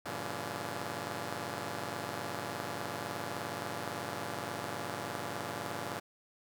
5% pulse chord, G diminished seventh, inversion none, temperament just, 98 / 117.6 / 141.12 / 169.34 Hz, G2 / Bb2 / Db3 / Fb3, 0 / +16 / +31 / +47 cents, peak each -32 dBFS, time 0.05-6 s, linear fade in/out 10 ms, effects none

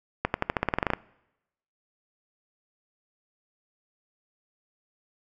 accelerating click train, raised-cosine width 0.5 ms, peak -8 dBFS, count 13, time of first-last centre 0.25-0.935 s, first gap 91 ms, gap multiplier 0.91, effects noise-tail reverb RT60 0.9 s tail -23 dB re dry

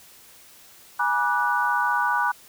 sine chord, G# half-diminished seventh, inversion none, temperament equal with one note detuned, 830.6 / 965.2 / 1174.7 / 1480 Hz, G#5 / B5 / D6 / F#6, 0 / -40 / 0 / 0 cents, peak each -28 / -24 / -27 / -24 dBFS, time 0.99-2.32 s, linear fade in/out 10 ms, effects white hiss -50 dBFS RMS until 2.48 s

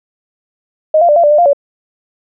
sine tone with pitch steps, 623 / 691 / 592 / 683 / 589 / 598 / 697 / 567 Hz, D#5 / F5 / D5 / F5 / D5 / D5 / F5 / C#5, +2 / -19 / +14 / -39 / +5 / +31 / -4 / +39 cents, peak -5 dBFS, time 0.94-1.532 s, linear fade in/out 5 ms, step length 74 ms, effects none

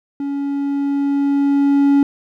triangle tone with level ramp, 281 Hz, C#4, 24 cents sharp, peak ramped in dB -18 to -7 dBFS, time 0.2-2.03 s, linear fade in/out 2 ms, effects none

